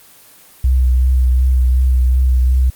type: tone with vibrato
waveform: sine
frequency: 63.5 Hz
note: B1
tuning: 49 cents sharp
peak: -9 dBFS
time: 0.64-2.7 s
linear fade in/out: 5 ms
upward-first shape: triangle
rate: 2.7 Hz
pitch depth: 28 cents each way
effects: white hiss -44 dBFS RMS until 2.75 s + Opus 24 kbps